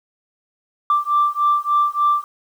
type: beating tone pair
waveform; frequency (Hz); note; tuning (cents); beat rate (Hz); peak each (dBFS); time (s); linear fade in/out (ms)
sine; 1174.7 / 1178.1; D6 / D6; 0 / +5; 3.4; -17; 0.9-2.24; 2
effects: tanh soft clip ceiling -8 dBFS + 8-bit